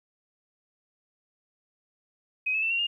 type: tone with pitch steps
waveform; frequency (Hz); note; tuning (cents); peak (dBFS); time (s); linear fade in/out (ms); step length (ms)
sine; 2523 / 2595 / 2670 / 2747 / 2825; D#7 / E7 / E7 / F7 / F7; +23 / -28 / +22 / -29 / +19; -24; 2.46-2.87; 10; 82
effects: 11-bit